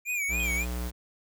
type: tone with vibrato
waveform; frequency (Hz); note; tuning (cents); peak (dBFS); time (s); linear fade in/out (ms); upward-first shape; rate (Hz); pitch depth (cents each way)
square; 2352; D7; +2; -28; 0.05-0.66; 50; sine; 3.6; 100
type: tone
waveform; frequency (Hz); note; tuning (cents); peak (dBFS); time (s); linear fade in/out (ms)
square; 60.8; B1; -26; -31; 0.28-0.92; 50
type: tone with exponential decay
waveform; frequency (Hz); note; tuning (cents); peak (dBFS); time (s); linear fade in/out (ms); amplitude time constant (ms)
sine; 3200; G7; +35; -36; 0.4-0.77; 0; 79
type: noise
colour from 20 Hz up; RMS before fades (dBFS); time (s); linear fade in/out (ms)
white; -46; 0.42-0.91; 10
effects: none